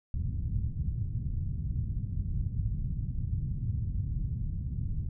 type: low-pass noise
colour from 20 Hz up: white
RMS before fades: -32 dBFS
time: 0.14-5.09 s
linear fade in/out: 2 ms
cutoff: 130 Hz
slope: 24 dB/octave
effects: none